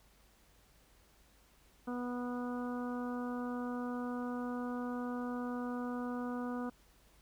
harmonic tone, 245.5 Hz, B3, 10 cents flat, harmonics 1 / 2 / 3 / 4 / 5 / 6, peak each -37 / -44 / -48 / -49 / -48 / -52 dBFS, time 1.87-6.7 s, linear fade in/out 10 ms, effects added 50 Hz sine -67 dBFS peak until 7.21 s + pink hiss -67 dBFS RMS until 7.21 s

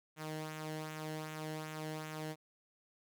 sawtooth tone with flanger, 155.56 Hz, D#3, in tune, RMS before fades -43 dBFS, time 0.16-2.36 s, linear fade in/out 50 ms, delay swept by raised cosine 0.2 to 0.85 ms, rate 2.6 Hz, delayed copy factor -0.55, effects none

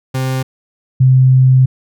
40% pulse / sine tone pair in turn, 130.81 / 129.91 Hz, C3 / C3, 0 / -12 cents, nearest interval unison, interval 12 cents, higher first, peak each -14 / -5 dBFS, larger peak second, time 0.14-0.43 / 1-1.66 s, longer second, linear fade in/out 10 ms, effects none

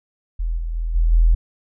sine tone with level steps, 41.3 Hz, E1, 4 cents sharp, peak -19 / -22 / -20 / -13 / -10 dBFS, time 0.39-1.35 s, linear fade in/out 10 ms, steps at 0.57 / 0.74 / 0.94 / 1.11 s, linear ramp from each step 20 ms, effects none

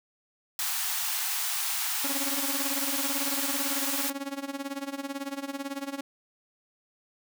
white high-pass noise, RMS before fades -30 dBFS, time 0.59-4.1 s, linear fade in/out 2 ms, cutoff 710 Hz, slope 96 dB/octave
sawtooth tone with tremolo, 277.2 Hz, C#4, in tune, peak -26 dBFS, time 2.04-6.01 s, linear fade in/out 5 ms, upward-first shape sine, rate 18 Hz, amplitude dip 85%
effects none

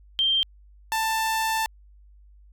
sine / sawtooth tone pair in turn, 3161 / 887 Hz, G7 / A5, +14 / +14 cents, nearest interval octave + minor seventh, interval 2200 cents, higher first, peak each -19 dBFS, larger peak neither, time 0.19-0.43 / 0.92-1.66 s, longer second, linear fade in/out 0 ms, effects added 50 Hz sine -49 dBFS peak until 2.52 s

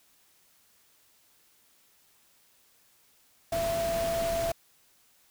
sine tone in noise, 670 Hz, E5, 28 cents sharp, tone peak -27 dBFS, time 3.52-4.52 s, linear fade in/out 5 ms, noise pink, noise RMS -36 dBFS, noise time 3.52-4.52 s, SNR +6 dB, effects white hiss -64 dBFS RMS until 5.3 s

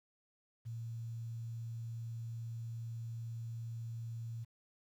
sine tone with quantisation, 115.3 Hz, A#2, 19 cents flat, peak -40 dBFS, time 0.65-4.45 s, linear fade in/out 20 ms, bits 11, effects none

